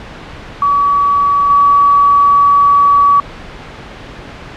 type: tone with level steps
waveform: sine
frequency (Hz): 1139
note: C#6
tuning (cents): +47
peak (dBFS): -8 / -5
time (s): 0.62-3.2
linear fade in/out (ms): 2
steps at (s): 1.5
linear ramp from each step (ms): 2
effects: pink hiss -30 dBFS RMS until 4.56 s + low-pass 3000 Hz 12 dB/octave